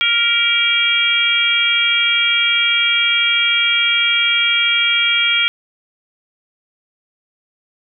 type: harmonic tone with a mistuned harmonic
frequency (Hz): 466.2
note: A#4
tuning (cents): 0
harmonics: 3 / 4 / 5 / 6 / 7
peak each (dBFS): -21 / -28 / -16 / -24 / -16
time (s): 0.01-5.48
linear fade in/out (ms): 0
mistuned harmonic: 4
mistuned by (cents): +43
effects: none